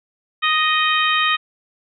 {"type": "harmonic tone", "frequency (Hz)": 622.3, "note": "D#5", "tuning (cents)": 0, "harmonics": [2, 3, 4, 5, 6], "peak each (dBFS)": [-19, -21, -22, -23, -24], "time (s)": [0.42, 1.37], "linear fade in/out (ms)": 20, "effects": []}